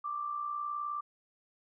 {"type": "tone with amplitude modulation", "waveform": "sine", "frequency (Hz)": 1177, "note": "D6", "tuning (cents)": 3, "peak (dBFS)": -31, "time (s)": [0.04, 1.01], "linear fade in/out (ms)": 10, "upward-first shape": "sine", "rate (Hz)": 59.6, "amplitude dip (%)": 55, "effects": []}